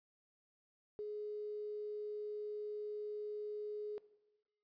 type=tone with quantisation; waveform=sine; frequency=420 Hz; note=G#4; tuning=19 cents sharp; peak=-40 dBFS; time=0.99-3.98 s; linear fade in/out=0 ms; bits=11; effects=noise-tail reverb RT60 1.0 s tail -18 dB re dry + resampled to 11025 Hz